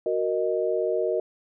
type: chord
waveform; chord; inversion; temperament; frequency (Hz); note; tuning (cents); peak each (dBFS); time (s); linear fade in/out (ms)
sine; D# minor; first; equal; 370 / 466.2 / 622.3; F#4 / A#4 / D#5; 0 / 0 / 0; -27 / -26 / -27; 0.06-1.2; 2
effects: none